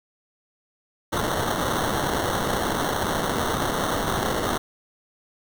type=noise with sample-and-hold; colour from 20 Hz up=white; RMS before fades=-25 dBFS; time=1.12-4.58 s; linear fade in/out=10 ms; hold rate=2450 Hz; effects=none